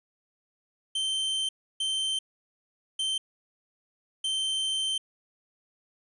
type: tone bursts at uneven times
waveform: 45% pulse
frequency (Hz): 3113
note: G7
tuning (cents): -13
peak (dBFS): -26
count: 4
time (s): 0.95-1.49 / 1.8-2.19 / 2.99-3.18 / 4.24-4.98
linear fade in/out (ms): 5
effects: resampled to 24000 Hz